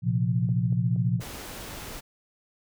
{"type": "chord", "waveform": "sine", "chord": "Bb suspended second", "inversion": "none", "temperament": "equal", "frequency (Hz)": [116.54, 130.81, 174.61], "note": ["Bb2", "C3", "F3"], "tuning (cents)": [0, 0, 0], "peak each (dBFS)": [-25, -27, -27], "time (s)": [0.02, 1.22], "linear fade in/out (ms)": 50}
{"type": "click train", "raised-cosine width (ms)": 2, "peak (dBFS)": -32, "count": 4, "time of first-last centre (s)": [0.49, 1.198], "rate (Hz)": 4.24}
{"type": "noise", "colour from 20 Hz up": "pink", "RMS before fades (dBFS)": -39, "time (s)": [1.2, 2.01], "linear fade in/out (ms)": 20}
{"effects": []}